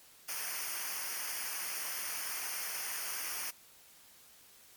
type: noise with comb filter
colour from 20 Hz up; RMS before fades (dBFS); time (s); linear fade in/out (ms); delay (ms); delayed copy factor
white; -38; 0.28-3.51; 10; 0.26; -0.85
effects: white hiss -59 dBFS RMS until 4.76 s + MP3 96 kbps